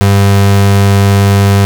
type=tone; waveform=35% pulse; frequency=99.4 Hz; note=G2; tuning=25 cents sharp; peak=-3 dBFS; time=0.01-1.65 s; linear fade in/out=0 ms; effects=none